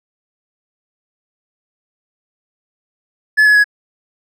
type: tone with pitch steps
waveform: triangle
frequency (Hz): 1717 / 1695.3 / 1673.9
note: A6 / G#6 / G#6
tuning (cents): -43 / +35 / +13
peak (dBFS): -5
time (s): 3.37-3.643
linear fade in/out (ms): 20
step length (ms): 91
effects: none